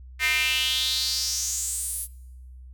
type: tone with high-pass filter sweep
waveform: square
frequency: 140.2 Hz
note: C#3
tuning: 20 cents sharp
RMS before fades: -26 dBFS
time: 0.19-2.08 s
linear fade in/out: 50 ms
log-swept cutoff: 2000 to 11000 Hz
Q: 4.5
effects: noise-tail reverb RT60 1.0 s tail -23 dB re dry + added 63 Hz sine -41 dBFS peak until 2.73 s